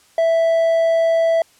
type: tone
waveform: triangle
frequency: 659.3 Hz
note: E5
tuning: in tune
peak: -11 dBFS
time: 0.18-1.42 s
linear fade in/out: 2 ms
effects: white hiss -53 dBFS RMS until 1.59 s + low-pass 10000 Hz 12 dB/octave